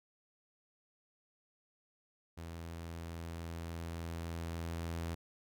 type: tone with level ramp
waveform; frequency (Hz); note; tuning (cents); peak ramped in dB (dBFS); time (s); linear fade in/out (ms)
sawtooth; 83.5; E2; +23; -40 to -33; 2.37-5.15; 10
effects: none